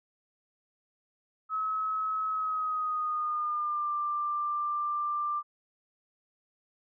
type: tone with pitch glide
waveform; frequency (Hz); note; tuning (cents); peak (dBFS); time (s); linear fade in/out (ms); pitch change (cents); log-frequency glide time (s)
sine; 1285 to 1185.2; E6 to D6; -45 to +15; -28; 1.49-5.43; 50; -140; 2.28-3.92
effects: none